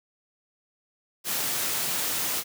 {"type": "high-pass noise", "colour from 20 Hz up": "white", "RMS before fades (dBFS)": -28, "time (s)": [1.24, 2.44], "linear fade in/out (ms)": 50, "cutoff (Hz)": 100, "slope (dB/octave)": 24, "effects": []}